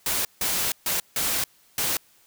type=noise bursts at uneven times; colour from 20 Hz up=white; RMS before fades=-25 dBFS; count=5; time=0.06-0.25 / 0.41-0.72 / 0.86-1 / 1.16-1.44 / 1.78-1.97 s; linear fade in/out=2 ms; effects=white hiss -59 dBFS RMS until 2.26 s